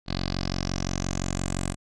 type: tone with low-pass filter sweep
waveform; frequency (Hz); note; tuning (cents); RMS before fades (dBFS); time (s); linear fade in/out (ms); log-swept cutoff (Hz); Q
10% pulse; 45.77; F#1; -18; -29; 0.06-1.76; 50; 4300 to 8400; 5.6
effects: none